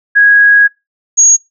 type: tone pair in turn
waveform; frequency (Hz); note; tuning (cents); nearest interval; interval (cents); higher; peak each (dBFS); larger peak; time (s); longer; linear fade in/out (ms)
sine; 1654 / 6616; G#6 / G#8; -8 / -8; 2 octaves; 2400; second; -3; neither; 0.15-0.68 / 1.17-1.37; first; 20
effects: noise-tail reverb RT60 0.2 s tail -21 dB re dry